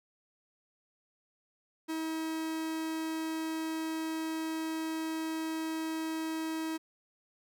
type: tone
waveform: 45% pulse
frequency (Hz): 320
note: D#4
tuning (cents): +49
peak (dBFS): -33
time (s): 1.88-6.78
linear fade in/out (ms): 20
effects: none